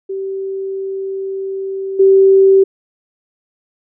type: tone with level steps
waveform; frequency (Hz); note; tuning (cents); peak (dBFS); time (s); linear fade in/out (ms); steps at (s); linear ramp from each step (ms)
sine; 386.9; G4; -23; -19 / -5; 0.09-2.64; 10; 1.99; 10
effects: none